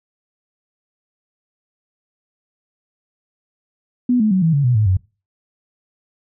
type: tone with pitch steps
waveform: sine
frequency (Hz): 246.9 / 214.9 / 187.12 / 162.89 / 141.81 / 123.45 / 107.47 / 93.56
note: B3 / A3 / F#3 / E3 / C#3 / B2 / A2 / F#2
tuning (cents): 0 / -41 / +20 / -20 / +40 / 0 / -40 / +20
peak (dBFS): -12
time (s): 4.09-4.97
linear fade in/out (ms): 5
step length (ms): 110
effects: noise-tail reverb RT60 0.3 s tail -21 dB re dry